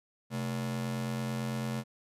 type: ring-modulated tone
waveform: 45% pulse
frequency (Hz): 174.61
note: F3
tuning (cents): 0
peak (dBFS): -29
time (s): 0.3-1.84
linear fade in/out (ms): 50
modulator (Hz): 44.5
effects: resampled to 32000 Hz